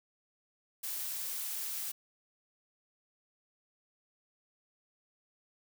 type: noise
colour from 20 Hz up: blue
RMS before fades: -38 dBFS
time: 0.83-1.92 s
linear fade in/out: 10 ms
effects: none